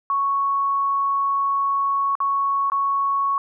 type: tone with dropouts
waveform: sine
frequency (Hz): 1108.7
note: C#6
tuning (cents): 0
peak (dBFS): -18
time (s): 0.1-3.38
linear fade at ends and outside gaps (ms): 1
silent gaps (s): 2.153-2.203 / 2.7-2.719
effects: none